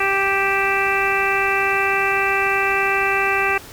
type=harmonic tone with a mistuned harmonic; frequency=392 Hz; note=G4; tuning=in tune; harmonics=1 / 2 / 3 / 4 / 5 / 6 / 7; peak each=-24 / -24 / -24 / -24 / -24 / -24 / -24 dBFS; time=0-3.58 s; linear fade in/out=5 ms; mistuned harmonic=7; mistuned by=-51 cents; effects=pink hiss -39 dBFS RMS until 3.72 s